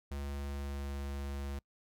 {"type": "tone with pitch glide", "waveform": "square", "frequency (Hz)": [70.5, 69.85], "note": ["C#2", "C#2"], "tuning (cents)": [30, 14], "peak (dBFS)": -38, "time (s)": [0.11, 1.59], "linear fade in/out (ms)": 5, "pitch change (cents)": -16, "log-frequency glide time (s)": [0.39, 0.91], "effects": ["noise-tail reverb RT60 0.1 s tail -25 dB re dry"]}